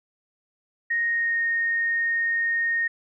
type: tone with pitch glide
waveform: sine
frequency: 1864.7 to 1850.8 Hz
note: A#6 to A#6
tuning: 0 to -13 cents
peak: -21 dBFS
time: 0.9-2.88 s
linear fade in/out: 10 ms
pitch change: -13 cents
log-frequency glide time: 1.08-1.43 s
effects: none